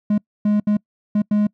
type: tone bursts at uneven times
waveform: triangle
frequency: 208.6 Hz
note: G#3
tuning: 8 cents sharp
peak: -12 dBFS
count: 5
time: 0.1-0.18 / 0.45-0.6 / 0.67-0.77 / 1.15-1.22 / 1.31-1.47 s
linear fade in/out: 5 ms
effects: noise-tail reverb RT60 0.1 s tail -26 dB re dry